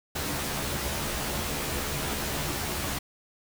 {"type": "noise with comb filter", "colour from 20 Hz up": "pink", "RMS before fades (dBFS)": -31, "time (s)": [0.15, 2.99], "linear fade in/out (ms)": 10, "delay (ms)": 14, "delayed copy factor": 0.9, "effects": []}